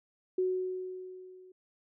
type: tone with level ramp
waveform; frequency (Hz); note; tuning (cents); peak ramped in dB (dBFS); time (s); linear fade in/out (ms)
sine; 370; F#4; 0; -25 to -52; 0.38-1.52; 5
effects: none